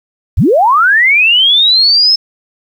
sine linear sweep, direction up, 42.89 to 5274 Hz, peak -5 dBFS, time 0.37-2.16 s, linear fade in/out 10 ms, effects 7-bit

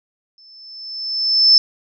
sine tone with exponential growth, 5274 Hz, E8, in tune, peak -5 dBFS, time 0.38-1.58 s, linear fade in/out 1 ms, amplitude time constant 260 ms, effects none

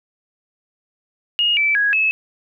sine tone with pitch steps, 2862 / 2319 / 1658 / 2593 Hz, F7 / D7 / G#6 / E7, +42 / -22 / -3 / -29 cents, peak -14 dBFS, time 1.39-2.11 s, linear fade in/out 0 ms, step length 180 ms, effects none

